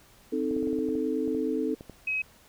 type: chord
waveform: sine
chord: A diminished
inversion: first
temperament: equal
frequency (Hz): 261.6 / 311.1 / 440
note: C4 / Eb4 / A4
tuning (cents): 0 / 0 / 0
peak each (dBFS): -30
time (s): 0.32-1.75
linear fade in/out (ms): 10
type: clicks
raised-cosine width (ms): 2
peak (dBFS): -28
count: 12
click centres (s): 0.511 / 0.566 / 0.628 / 0.673 / 0.73 / 0.788 / 0.888 / 0.954 / 1.278 / 1.348 / 1.809 / 1.897
type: tone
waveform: sine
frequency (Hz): 2545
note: D#7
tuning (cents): +39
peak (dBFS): -26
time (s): 2.07-2.22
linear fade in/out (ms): 5
effects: pink hiss -57 dBFS RMS until 2.48 s